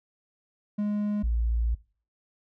triangle / sine tone pair in turn, 207.7 / 57.28 Hz, G#3 / A#1, 0 / -30 cents, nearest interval octave + minor seventh, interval 2230 cents, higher first, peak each -23 dBFS, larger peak neither, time 0.78-1.23 / 1.23-1.75 s, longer second, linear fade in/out 10 ms, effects noise-tail reverb RT60 0.4 s tail -20 dB re dry

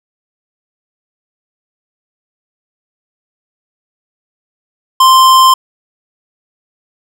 sine tone with hard clipping, 1045 Hz, C6, 2 cents flat, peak -5 dBFS, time 5-5.54 s, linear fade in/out 5 ms, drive 18 dB, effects none

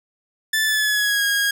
sawtooth tone with pitch glide, 1755 to 1637.5 Hz, A6 to G#6, -5 to -25 cents, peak -14 dBFS, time 0.53-1.51 s, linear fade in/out 5 ms, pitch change -120 cents, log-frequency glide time 0.64-1.24 s, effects none

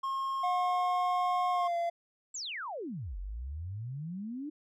triangle tone, 1076 Hz, C6, 48 cents sharp, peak -29 dBFS, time 0.03-1.68 s, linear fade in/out 10 ms
triangle tone with pitch glide, 723 to 684.4 Hz, F#5 to F5, -40 to -35 cents, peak -27 dBFS, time 0.43-1.9 s, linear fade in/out 10 ms, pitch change -95 cents, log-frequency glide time 1.51-1.76 s
sine exponential two-way sweep, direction down then up, 7920 to 43.65 to 310.1 Hz, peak -36 dBFS, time 2.34-4.5 s, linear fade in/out 10 ms, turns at 3.18 s
effects none

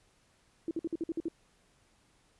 sine tone bursts, 329.6 Hz, E4, in tune, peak -30 dBFS, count 8, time 0.68-1.284 s, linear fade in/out 2 ms, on 30 ms, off 52 ms, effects pink hiss -68 dBFS RMS until 2.39 s + resampled to 24000 Hz

